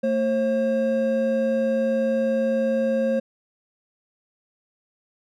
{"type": "tone pair together", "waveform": "triangle", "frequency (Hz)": [225.4, 536], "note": ["A3", "C5"], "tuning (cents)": [42, 42], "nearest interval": "octave + minor third", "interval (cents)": 1500, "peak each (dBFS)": [-22, -19], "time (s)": [0.03, 3.2], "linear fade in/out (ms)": 10, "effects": []}